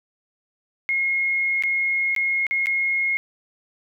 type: tone with dropouts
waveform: sine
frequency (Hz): 2155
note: C#7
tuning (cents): -49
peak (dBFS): -19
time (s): 0.89-3.17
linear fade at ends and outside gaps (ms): 0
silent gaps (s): 1.624-1.636 / 2.15-2.163 / 2.467-2.51 / 2.659-2.669
effects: none